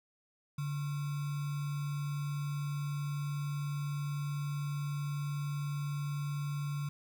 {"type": "tone with sample-and-hold", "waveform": "sine", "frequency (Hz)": 144.5, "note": "D3", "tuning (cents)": -28, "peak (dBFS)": -33, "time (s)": [0.58, 6.89], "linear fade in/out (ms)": 5, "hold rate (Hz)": 1225, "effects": []}